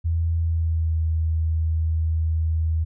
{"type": "tone with pitch glide", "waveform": "sine", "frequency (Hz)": [82.8, 80.35], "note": ["E2", "E2"], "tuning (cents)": [8, -44], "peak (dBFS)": -19, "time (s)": [0.04, 2.85], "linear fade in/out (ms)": 20, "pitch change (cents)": -52, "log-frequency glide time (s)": [0.38, 0.98], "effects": []}